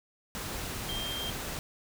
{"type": "tone in noise", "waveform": "sine", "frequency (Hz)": 3183, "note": "G7", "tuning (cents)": 26, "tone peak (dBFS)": -35, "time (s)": [0.89, 1.3], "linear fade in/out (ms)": 0, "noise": "pink", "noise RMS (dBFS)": -37, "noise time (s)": [0.35, 1.59], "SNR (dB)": -1, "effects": []}